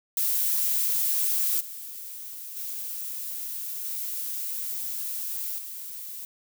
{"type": "noise with level steps", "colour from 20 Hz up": "violet", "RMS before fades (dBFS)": [-25, -39, -34, -32, -38], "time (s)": [0.17, 6.25], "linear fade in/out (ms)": 2, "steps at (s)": [1.6, 2.56, 3.84, 5.58], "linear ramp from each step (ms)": 10, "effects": []}